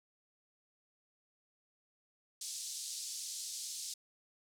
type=band-pass noise; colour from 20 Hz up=pink; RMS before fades=-43 dBFS; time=2.41-3.94 s; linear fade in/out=5 ms; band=4500 to 9600 Hz; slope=24 dB/octave; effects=none